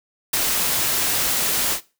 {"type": "noise with ADSR envelope", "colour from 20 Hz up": "white", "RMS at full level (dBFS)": -18, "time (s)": [0.33, 1.81], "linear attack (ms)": 9, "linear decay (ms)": 6, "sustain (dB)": -3, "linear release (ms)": 91, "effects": ["noise-tail reverb RT60 0.3 s tail -19 dB re dry"]}